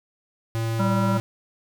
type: tone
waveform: square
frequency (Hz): 113.5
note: A#2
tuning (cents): -46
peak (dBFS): -24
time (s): 0.55-1.2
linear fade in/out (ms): 0
type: harmonic tone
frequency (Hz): 194.7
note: G3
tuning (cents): -12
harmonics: 1 / 3 / 5 / 7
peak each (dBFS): -22 / -29 / -29 / -30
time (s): 0.79-1.18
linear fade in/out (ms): 10
effects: none